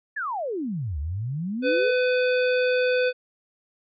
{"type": "exponential two-way sweep", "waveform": "sine", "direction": "down then up", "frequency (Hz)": [1800, 68.6, 477.7], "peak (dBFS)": -26, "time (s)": [0.16, 1.92], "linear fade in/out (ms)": 10, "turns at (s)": 0.99}
{"type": "harmonic tone", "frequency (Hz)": 502, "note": "B4", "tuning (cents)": 28, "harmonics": [1, 3, 5, 7, 9], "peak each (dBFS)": [-20, -28, -30, -37, -40], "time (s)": [1.62, 3.13], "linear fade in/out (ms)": 50}
{"effects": []}